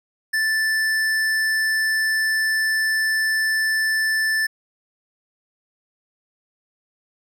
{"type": "tone with tanh clipping", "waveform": "sine", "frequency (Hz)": 1760, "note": "A6", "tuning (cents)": 0, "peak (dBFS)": -20, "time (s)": [0.33, 4.47], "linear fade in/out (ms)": 10, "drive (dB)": 16, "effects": []}